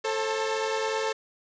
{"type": "tone cluster", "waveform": "sawtooth", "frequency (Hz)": [440.4, 537, 890], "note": ["A4", "C5", "A5"], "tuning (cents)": [2, 45, 20], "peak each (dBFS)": [-24, -28, -31], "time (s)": [0.04, 1.13], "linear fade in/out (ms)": 10, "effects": ["resampled to 16000 Hz", "8-bit"]}